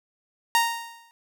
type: tone with exponential decay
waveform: sawtooth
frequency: 929 Hz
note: A#5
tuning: 6 cents flat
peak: -12 dBFS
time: 0.55-1.11 s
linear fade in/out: 0 ms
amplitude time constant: 120 ms
effects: none